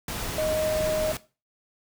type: tone in noise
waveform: sine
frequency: 622.3 Hz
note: D#5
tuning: in tune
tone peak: -23 dBFS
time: 0.38-1.12 s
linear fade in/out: 2 ms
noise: pink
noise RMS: -32 dBFS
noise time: 0.08-1.17 s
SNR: +6 dB
effects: noise-tail reverb RT60 0.3 s tail -17 dB re dry